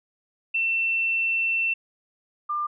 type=tone pair in turn; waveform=sine; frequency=2690 / 1195.7 Hz; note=E7 / D6; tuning=+34 / +31 cents; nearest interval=octave + major second; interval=1403 cents; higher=first; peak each=-21 / -24 dBFS; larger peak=first; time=0.54-1.74 / 2.49-2.67 s; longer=first; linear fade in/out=10 ms; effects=none